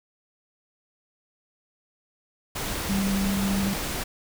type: tone in noise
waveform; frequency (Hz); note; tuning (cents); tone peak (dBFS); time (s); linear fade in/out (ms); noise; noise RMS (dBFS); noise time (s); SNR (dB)
sine; 196; G3; 0; -23; 2.89-3.74; 10; pink; -30; 2.55-4.04; +4
effects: none